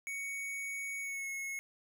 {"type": "tone with pitch glide", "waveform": "square", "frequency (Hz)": [2232, 2180], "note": ["C#7", "C#7"], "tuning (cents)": [11, -29], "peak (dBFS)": -38, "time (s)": [0.07, 1.59], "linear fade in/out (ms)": 0, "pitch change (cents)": -40, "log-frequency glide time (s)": [1.01, 1.28], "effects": []}